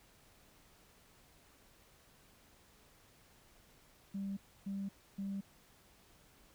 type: tone bursts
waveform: sine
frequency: 196.9 Hz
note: G3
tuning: 8 cents sharp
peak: -36 dBFS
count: 3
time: 4.14-5.41 s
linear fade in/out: 10 ms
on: 230 ms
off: 290 ms
effects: tanh soft clip ceiling -33 dBFS + pink hiss -65 dBFS RMS until 6.54 s